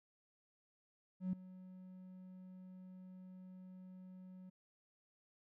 triangle tone with ADSR envelope, 185 Hz, F#3, in tune, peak -30 dBFS, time 1.2-4.5 s, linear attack 130 ms, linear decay 4 ms, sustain -20 dB, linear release 10 ms, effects tanh soft clip ceiling -31 dBFS

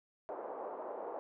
pink band-pass noise, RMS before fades -43 dBFS, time 0.29-1.19 s, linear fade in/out 0 ms, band 420 to 900 Hz, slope 24 dB/octave, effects none

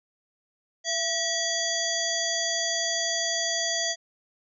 harmonic tone with a mistuned harmonic, 672 Hz, E5, 33 cents sharp, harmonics 1 / 3 / 5 / 7 / 9 / 10, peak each -32 / -32 / -32 / -32 / -32 / -32 dBFS, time 0.84-3.96 s, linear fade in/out 50 ms, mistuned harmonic 3, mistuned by -78 cents, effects none

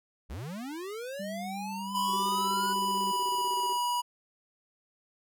square linear sweep, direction up, 48.78 to 1480 Hz, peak -37 dBFS, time 0.29-2.74 s, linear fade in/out 20 ms
sine tone with vibrato, 196 Hz, G3, in tune, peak -37 dBFS, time 1.19-3.12 s, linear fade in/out 10 ms, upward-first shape sine, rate 8.4 Hz, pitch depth 13 cents each way
square tone with pitch glide, 987.8 to 971.4 Hz, B5 to B5, 0 to -29 cents, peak -28 dBFS, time 1.94-4.02 s, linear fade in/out 20 ms, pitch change -29 cents, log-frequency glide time 2.86-3.67 s
triangle tone with tremolo, 383.2 Hz, G4, 39 cents flat, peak -35 dBFS, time 2.07-3.78 s, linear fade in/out 50 ms, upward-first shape square, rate 16 Hz, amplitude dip 75%
effects none

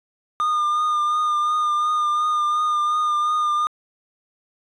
triangle tone with vibrato, 1213 Hz, D#6, 44 cents flat, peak -16 dBFS, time 0.4-3.67 s, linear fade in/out 0 ms, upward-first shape triangle, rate 2.8 Hz, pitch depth 28 cents each way, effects resampled to 24000 Hz

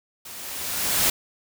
white noise with level ramp, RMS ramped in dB -40 to -19 dBFS, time 0.25-1.1 s, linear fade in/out 5 ms, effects none

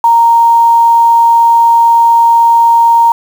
sine tone with quantisation, 929 Hz, A#5, 6 cents flat, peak -3 dBFS, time 0.04-3.12 s, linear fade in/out 2 ms, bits 5, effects none

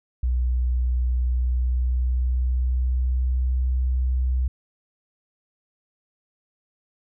sine tone with pitch glide, 61.74 to 63.48 Hz, B1 to B1, 0 to +48 cents, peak -19 dBFS, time 0.23-4.48 s, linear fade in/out 5 ms, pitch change +48 cents, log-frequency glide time 1.22-3.68 s, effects none

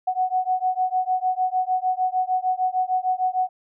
sine beating tone pair, 738 / 744.6 Hz, F#5 / F#5, -5 / +11 cents, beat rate 6.6 Hz, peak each -23 dBFS, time 0.07-3.49 s, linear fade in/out 10 ms, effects none

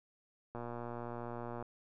click train, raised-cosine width 1 ms, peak -29 dBFS, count 129, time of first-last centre 0.55-1.626 s, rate 119 Hz, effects none

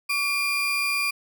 35% pulse tone pair together, 1137 / 2409 Hz, C#6 / D7, +44 / +43 cents, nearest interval octave + minor second, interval 1299 cents, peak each -30 / -21 dBFS, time 0.09-1.11 s, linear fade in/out 10 ms, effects none

